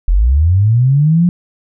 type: linear sweep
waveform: sine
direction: up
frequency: 38.89 to 179.3 Hz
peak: -7 dBFS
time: 0.08-1.29 s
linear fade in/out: 0 ms
effects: none